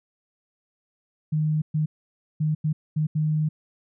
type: tone bursts at uneven times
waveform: sine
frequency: 154 Hz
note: D#3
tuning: 17 cents flat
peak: -20 dBFS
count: 6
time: 1.32-1.62 / 1.74-1.86 / 2.4-2.55 / 2.64-2.73 / 2.96-3.07 / 3.15-3.49 s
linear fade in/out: 10 ms
effects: none